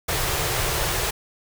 pink band-stop noise, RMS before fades -24 dBFS, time 0.08-1.11 s, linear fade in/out 10 ms, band 160 to 340 Hz, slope 48 dB/octave, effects none

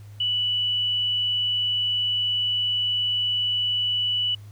sine tone, 2960 Hz, F#7, in tune, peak -21 dBFS, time 0.2-4.35 s, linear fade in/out 5 ms, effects added 103 Hz sine -40 dBFS peak until 4.51 s + pink hiss -57 dBFS RMS until 4.51 s

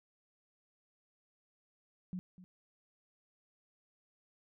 sine tone with echo, 182.3 Hz, F#3, 25 cents flat, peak -37 dBFS, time 2.13-2.19 s, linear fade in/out 0 ms, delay 250 ms, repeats 1, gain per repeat -15 dB, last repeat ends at 2.44 s, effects none

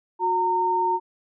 sine tone pair together, 364 / 917.2 Hz, F#4 / A#5, -28 / -28 cents, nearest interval octave + major third, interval 1600 cents, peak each -27 / -20 dBFS, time 0.19-1 s, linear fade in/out 50 ms, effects none

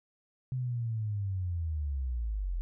sine linear sweep, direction down, 130 to 40.6 Hz, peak -30 dBFS, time 0.52-2.61 s, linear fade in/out 0 ms, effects none

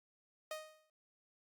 sawtooth tone with exponential decay, 622.3 Hz, D#5, in tune, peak -35 dBFS, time 0.51-0.9 s, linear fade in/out 2 ms, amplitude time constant 84 ms, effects Opus 48 kbps

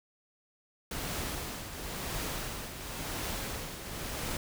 pink noise with tremolo, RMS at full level -35 dBFS, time 0.91-4.37 s, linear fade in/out 2 ms, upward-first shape triangle, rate 0.95 Hz, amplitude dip 60%, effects none

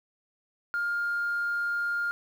sine tone, 1408 Hz, F6, 14 cents sharp, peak -25 dBFS, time 0.74-2.11 s, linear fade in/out 0 ms, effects tanh soft clip ceiling -23 dBFS + 9-bit

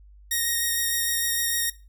5% pulse tone with vibrato, 1864.7 Hz, A#6, in tune, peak -13 dBFS, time 0.31-1.7 s, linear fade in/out 5 ms, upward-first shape triangle, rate 6.6 Hz, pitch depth 15 cents each way, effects noise-tail reverb RT60 0.3 s tail -19 dB re dry + added 50 Hz sine -47 dBFS peak until 1.88 s

